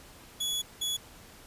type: tone bursts at uneven times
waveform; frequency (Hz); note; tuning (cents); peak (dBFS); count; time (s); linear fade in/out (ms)
sawtooth; 3390; G#7; +35; -26; 2; 0.4-0.62 / 0.81-0.97; 10
effects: pink hiss -52 dBFS RMS until 1.46 s + resampled to 32000 Hz